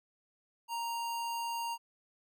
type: tone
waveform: square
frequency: 932.3 Hz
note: A#5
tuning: in tune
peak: -35 dBFS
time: 0.68-1.78 s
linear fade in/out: 50 ms
effects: none